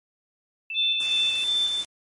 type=tone with vibrato; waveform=sine; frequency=2637 Hz; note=E7; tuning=in tune; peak=-29 dBFS; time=0.7-1.44 s; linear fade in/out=2 ms; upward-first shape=sine; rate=14 Hz; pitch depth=14 cents each way
type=tone with tremolo; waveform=sine; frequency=3542 Hz; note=A7; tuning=11 cents sharp; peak=-20 dBFS; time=0.74-1.85 s; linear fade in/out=50 ms; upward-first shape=square; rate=2.7 Hz; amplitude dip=35%
type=noise; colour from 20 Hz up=white; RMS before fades=-38 dBFS; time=1-1.85 s; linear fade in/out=2 ms
effects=MP3 48 kbps